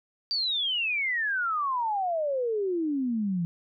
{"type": "exponential sweep", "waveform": "sine", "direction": "down", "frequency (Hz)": [4699, 165.7], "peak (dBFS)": -25, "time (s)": [0.31, 3.45], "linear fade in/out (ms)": 0, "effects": []}